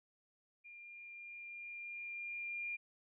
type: tone with level ramp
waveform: sine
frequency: 2401 Hz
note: D7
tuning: 38 cents sharp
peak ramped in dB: -52 to -38 dBFS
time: 0.64-2.77 s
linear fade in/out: 20 ms
effects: none